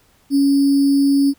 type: tone with sample-and-hold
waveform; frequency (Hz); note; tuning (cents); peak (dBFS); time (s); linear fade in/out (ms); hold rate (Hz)
sine; 278.8; C#4; +10; -11; 0.3-1.34; 50; 4900
effects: pink hiss -56 dBFS RMS until 1.38 s